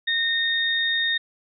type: tone pair together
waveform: sine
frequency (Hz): 1842 / 3690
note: A#6 / A#7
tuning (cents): -21 / -18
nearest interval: octave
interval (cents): 1203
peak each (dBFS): -23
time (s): 0.07-1.18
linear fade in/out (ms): 10
effects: none